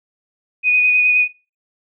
sine tone with vibrato, 2484 Hz, D#7, 3 cents flat, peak -11 dBFS, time 0.63-1.28 s, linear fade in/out 50 ms, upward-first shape sine, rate 9.6 Hz, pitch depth 15 cents each way, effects noise-tail reverb RT60 0.3 s tail -21 dB re dry

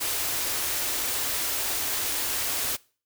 white band-stop noise, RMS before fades -28 dBFS, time 0-2.77 s, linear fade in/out 20 ms, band 130 to 240 Hz, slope 96 dB/octave, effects noise-tail reverb RT60 0.4 s tail -23 dB re dry

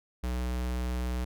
square tone, 61.74 Hz, B1, in tune, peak -30 dBFS, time 0.23-1.25 s, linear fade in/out 10 ms, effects none

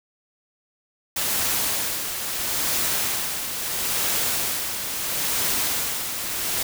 white noise with tremolo, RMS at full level -23 dBFS, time 1.16-6.63 s, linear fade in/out 5 ms, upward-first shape sine, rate 0.75 Hz, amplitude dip 50%, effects none

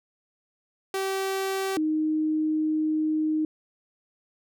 sawtooth / sine tone pair in turn, 385.7 / 310.5 Hz, G4 / D#4, -28 / -3 cents, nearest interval major third, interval 375 cents, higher first, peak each -22 dBFS, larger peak neither, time 0.94-1.77 / 1.77-3.45 s, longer second, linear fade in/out 2 ms, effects none

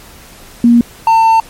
sine / triangle tone pair in turn, 236.8 / 900.3 Hz, A#3 / A5, +27 / +39 cents, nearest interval octave + major seventh, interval 2312 cents, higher second, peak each -3 dBFS, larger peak neither, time 0.64-0.81 / 1.07-1.4 s, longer second, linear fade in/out 2 ms, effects pink hiss -37 dBFS RMS until 1.49 s + MP3 64 kbps

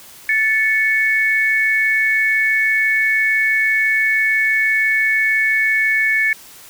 sine tone pair together, 1751 / 2217 Hz, A6 / C#7, -9 / 0 cents, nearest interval major third, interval 409 cents, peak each -16 dBFS, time 0.29-6.33 s, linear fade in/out 2 ms, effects white hiss -41 dBFS RMS until 6.69 s

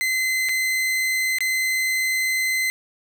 40% pulse tone with dropouts, 2052 Hz, C7, 34 cents flat, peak -19 dBFS, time 0.01-2.7 s, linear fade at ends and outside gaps 0 ms, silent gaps 0.488-0.492 / 1.385-1.406 s, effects none

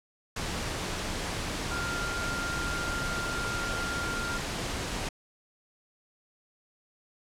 sine tone in noise, 1396.9 Hz, F6, in tune, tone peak -33 dBFS, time 1.71-4.38 s, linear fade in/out 5 ms, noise pink, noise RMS -33 dBFS, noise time 0.36-5.09 s, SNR -3 dB, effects low-pass 8000 Hz 12 dB/octave

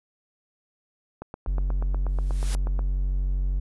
click train, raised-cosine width 1 ms, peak -21 dBFS, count 14, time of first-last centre 1.22-2.792 s, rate 8.27 Hz
triangle tone, 46.48 Hz, F#1, 9 cents sharp, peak -20 dBFS, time 1.47-3.6 s, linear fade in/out 10 ms
white noise with exponential growth, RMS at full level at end -33 dBFS, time 2.09-2.55 s, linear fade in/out 2 ms, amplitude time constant 100 ms
effects resampled to 24000 Hz

